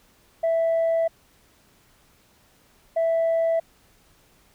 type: tone pair in turn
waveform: sine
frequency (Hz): 659.3 / 659.3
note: E5 / E5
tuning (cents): 0 / 0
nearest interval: unison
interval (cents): 0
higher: neither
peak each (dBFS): -17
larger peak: neither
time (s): 0.43-1.08 / 2.96-3.6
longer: first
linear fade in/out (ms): 10
effects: tanh soft clip ceiling -17 dBFS + pink hiss -59 dBFS RMS until 4.54 s